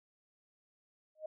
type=tone with exponential growth; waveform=sine; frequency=622.3 Hz; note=D#5; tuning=in tune; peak=-35 dBFS; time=1.15-1.26 s; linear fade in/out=5 ms; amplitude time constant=23 ms; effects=none